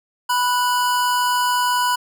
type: tone pair together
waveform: square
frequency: 987.8 / 1473.2 Hz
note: B5 / F#6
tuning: 0 / -8 cents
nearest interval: perfect fifth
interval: 692 cents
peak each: -18 / -25 dBFS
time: 0.29-1.96 s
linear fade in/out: 10 ms
effects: none